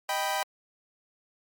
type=chord; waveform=sawtooth; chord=Eb augmented; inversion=none; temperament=equal; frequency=622.3 / 784 / 987.8 Hz; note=Eb5 / G5 / B5; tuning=0 / 0 / 0 cents; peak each=-30 / -26 / -28 dBFS; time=0.09-0.43 s; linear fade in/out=2 ms; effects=MP3 96 kbps